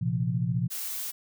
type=chord; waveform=sine; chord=Bb suspended second; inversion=none; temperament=equal with one note detuned; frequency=116.54 / 130.81 / 171.91 Hz; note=Bb2 / C3 / F3; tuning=0 / 0 / -27 cents; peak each=-29 dBFS; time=0.01-0.68 s; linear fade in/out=10 ms
type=noise; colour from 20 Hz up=blue; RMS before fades=-34 dBFS; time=0.7-1.12 s; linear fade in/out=20 ms
effects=none